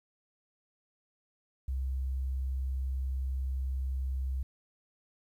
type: tone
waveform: sine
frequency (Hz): 65.7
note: C2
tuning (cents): +8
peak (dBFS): -30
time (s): 1.68-4.43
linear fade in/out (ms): 5
effects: 11-bit